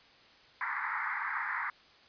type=band-pass noise; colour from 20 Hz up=white; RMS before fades=-35 dBFS; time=0.61-1.7 s; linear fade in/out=0 ms; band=850 to 2100 Hz; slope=96 dB/octave; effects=white hiss -59 dBFS RMS until 2.08 s + resampled to 11025 Hz